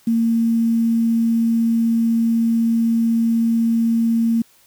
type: tone with quantisation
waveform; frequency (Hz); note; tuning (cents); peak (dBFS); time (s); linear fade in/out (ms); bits
sine; 229; A#3; -31; -14; 0.07-4.42; 5; 7
effects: white hiss -54 dBFS RMS until 4.66 s